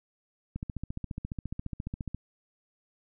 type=click train; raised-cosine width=5 ms; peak=-22 dBFS; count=24; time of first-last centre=0.56-2.146 s; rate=14.5 Hz; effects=none